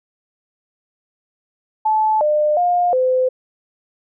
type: tone with pitch steps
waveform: sine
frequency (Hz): 867 / 602 / 709 / 512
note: A5 / D5 / F5 / C5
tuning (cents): -26 / +43 / +26 / -38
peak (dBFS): -13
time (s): 1.85-3.29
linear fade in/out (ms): 10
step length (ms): 360
effects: none